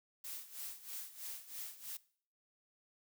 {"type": "noise with tremolo", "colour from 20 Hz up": "blue", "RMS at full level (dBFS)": -44, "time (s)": [0.24, 1.97], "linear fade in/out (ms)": 5, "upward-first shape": "sine", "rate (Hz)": 3.1, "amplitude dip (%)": 80, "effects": ["noise-tail reverb RT60 0.5 s tail -20 dB re dry"]}